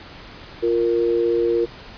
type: tone pair together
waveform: sine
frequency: 349.3 / 466.2 Hz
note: F4 / A#4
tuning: 0 / 0 cents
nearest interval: perfect fourth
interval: 500 cents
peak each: -19 dBFS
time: 0.62-1.66 s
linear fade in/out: 20 ms
effects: pink hiss -40 dBFS RMS until 1.97 s + resampled to 11025 Hz